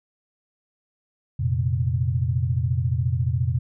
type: chord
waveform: sine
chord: F suspended fourth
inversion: none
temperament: equal with one note detuned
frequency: 87.86 / 116.54 / 130.81 Hz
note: F2 / Bb2 / C3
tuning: +11 / 0 / 0 cents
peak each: -25 / -24 / -24 dBFS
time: 1.39-3.59 s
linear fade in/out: 10 ms
effects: none